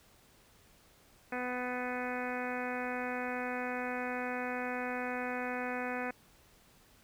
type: harmonic tone with a mistuned harmonic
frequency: 249.3 Hz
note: B3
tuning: 16 cents sharp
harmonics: 1 / 2 / 3 / 4 / 5 / 6 / 7 / 8 / 9 / 10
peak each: -40 / -40 / -41 / -46 / -47 / -43 / -44 / -48 / -47 / -47 dBFS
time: 1.32-6.11 s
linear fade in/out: 5 ms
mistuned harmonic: 9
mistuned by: -30 cents
effects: pink hiss -63 dBFS RMS until 7.03 s